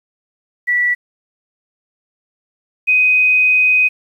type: tone pair in turn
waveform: sine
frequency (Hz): 1954 / 2506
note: B6 / D#7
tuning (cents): -19 / +12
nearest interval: major third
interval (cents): 431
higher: second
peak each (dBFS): -12 / -9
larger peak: second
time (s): 0.67-0.95 / 2.87-3.89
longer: second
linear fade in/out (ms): 20
effects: 8-bit